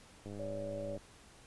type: click train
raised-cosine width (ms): 2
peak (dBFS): -33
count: 74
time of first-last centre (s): 0.26-0.976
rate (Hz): 102
type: tone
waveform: sine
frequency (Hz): 568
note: C#5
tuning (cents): +42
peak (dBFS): -39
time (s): 0.39-0.97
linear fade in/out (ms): 10
effects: pink hiss -59 dBFS RMS until 1.46 s + resampled to 24000 Hz